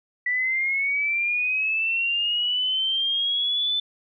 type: linear sweep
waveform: sine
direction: up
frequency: 1959 to 3527 Hz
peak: -21 dBFS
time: 0.26-3.8 s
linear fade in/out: 5 ms
effects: none